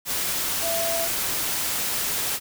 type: tone in noise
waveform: sine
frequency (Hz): 669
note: E5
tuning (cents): +25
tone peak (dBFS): -26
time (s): 0.61-1.09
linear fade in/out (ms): 50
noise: white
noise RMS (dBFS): -26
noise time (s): 0.05-2.4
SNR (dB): -3
effects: none